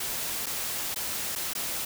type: noise with dropouts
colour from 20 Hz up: white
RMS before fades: -32 dBFS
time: 0-1.85 s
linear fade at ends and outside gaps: 5 ms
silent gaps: 0.46-0.465 / 0.946-0.959 / 1.353-1.358 / 1.535-1.55 s
effects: none